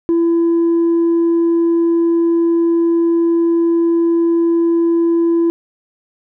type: tone with tanh clipping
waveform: triangle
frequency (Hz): 336.1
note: E4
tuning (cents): +34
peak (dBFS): -11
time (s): 0.09-5.5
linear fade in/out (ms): 0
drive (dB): 6
effects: none